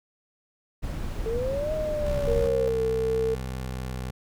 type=noise; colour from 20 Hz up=brown; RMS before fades=-31 dBFS; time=0.82-2.49 s; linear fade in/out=20 ms
type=linear two-way sweep; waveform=sine; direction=up then down; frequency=440 to 626 to 526 Hz; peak=-26 dBFS; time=1.26-2.68 s; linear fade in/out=0 ms; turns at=1.73 s
type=tone with vibrato; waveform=20% pulse; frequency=63.9 Hz; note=C2; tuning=40 cents flat; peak=-26 dBFS; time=2.05-4.11 s; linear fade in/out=10 ms; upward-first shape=triangle; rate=0.89 Hz; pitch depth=12 cents each way
type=tone with pitch glide; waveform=sine; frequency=466.2 to 448.5 Hz; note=A#4 to A4; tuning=0 to +33 cents; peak=-23 dBFS; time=2.27-3.35 s; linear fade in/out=10 ms; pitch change=-67 cents; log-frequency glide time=2.55-2.82 s
effects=none